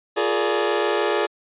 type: chord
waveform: sawtooth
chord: Bb dominant seventh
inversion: second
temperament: just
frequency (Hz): 349.6 / 419.5 / 466.2 / 582.7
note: F4 / Ab4 / Bb4 / D5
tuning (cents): +2 / +17 / 0 / -14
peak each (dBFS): -22 / -18 / -23 / -22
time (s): 0.16-1.27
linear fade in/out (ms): 20
effects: resampled to 8000 Hz